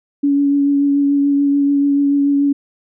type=tone with vibrato; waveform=sine; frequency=282.6 Hz; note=C#4; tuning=34 cents sharp; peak=-11 dBFS; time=0.23-2.53 s; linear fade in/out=10 ms; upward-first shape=triangle; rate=6.9 Hz; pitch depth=17 cents each way; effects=none